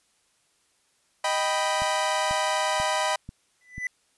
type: chord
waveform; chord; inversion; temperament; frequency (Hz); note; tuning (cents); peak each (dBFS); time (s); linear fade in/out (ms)
sawtooth; Eb augmented; none; equal; 622.3 / 784 / 987.8; Eb5 / G5 / B5; 0 / 0 / 0; -24 / -25 / -23; 1.24-3.16; 5
type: click train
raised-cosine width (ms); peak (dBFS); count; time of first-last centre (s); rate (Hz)
5; -25; 5; 1.82-3.781; 2.04
type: tone with exponential growth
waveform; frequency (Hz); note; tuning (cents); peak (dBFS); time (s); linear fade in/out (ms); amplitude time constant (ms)
triangle; 1994; B6; +16; -22; 3.61-3.87; 2; 56
effects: white hiss -67 dBFS RMS until 4.17 s + resampled to 24000 Hz